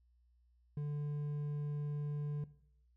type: tone with hard clipping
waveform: triangle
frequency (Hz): 146.83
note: D3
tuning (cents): 0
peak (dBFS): -37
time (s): 0.77-2.44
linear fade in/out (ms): 2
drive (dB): 7
effects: noise-tail reverb RT60 0.7 s tail -18 dB re dry + added 60 Hz sine -67 dBFS peak until 2.96 s